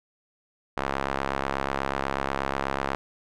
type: tone with band-pass filter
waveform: sawtooth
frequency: 68.2 Hz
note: C#2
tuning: 28 cents flat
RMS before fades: -29 dBFS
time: 0.77-2.95 s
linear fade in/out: 0 ms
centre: 1100 Hz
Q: 0.99
effects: none